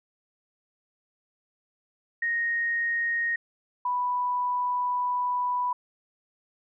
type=tone pair in turn; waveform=sine; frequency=1864.7 / 987.8 Hz; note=A#6 / B5; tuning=0 / 0 cents; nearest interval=major seventh; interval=1100 cents; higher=first; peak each=-24 dBFS; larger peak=neither; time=2.22-3.36 / 3.85-5.73 s; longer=second; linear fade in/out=5 ms; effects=none